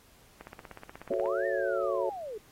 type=click train; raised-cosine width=0.5 ms; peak=-29 dBFS; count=15; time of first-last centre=0.41-1.258 s; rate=16.5 Hz
type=linear two-way sweep; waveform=sine; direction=up then down; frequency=176.7 to 1842 to 399.1 Hz; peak=-36 dBFS; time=1.1-2.38 s; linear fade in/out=5 ms; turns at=1.46 s
type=chord; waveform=sine; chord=F# minor seventh; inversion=none; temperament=just; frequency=370 / 444 / 555 / 666 Hz; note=F#4 / A4 / C#5 / E5; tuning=0 / +16 / +2 / +18 cents; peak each=-34 / -34 / -30 / -35 dBFS; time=1.1-2.1 s; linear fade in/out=10 ms
effects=pink hiss -60 dBFS RMS until 2.51 s + AAC 48 kbps